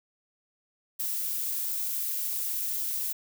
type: noise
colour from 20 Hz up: violet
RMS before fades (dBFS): -31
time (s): 0.99-3.13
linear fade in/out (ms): 10
effects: none